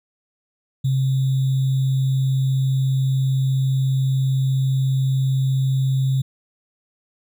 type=tone with sample-and-hold; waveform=sine; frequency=133 Hz; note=C3; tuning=29 cents sharp; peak=-16 dBFS; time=0.84-6.22 s; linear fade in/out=10 ms; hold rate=3675 Hz; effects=none